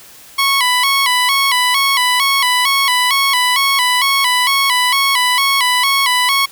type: tone with vibrato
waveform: 15% pulse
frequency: 1046.5 Hz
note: C6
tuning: in tune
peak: -5 dBFS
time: 0.38-6.46 s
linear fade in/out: 10 ms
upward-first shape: square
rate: 2.2 Hz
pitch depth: 90 cents each way
effects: white hiss -40 dBFS RMS until 6.51 s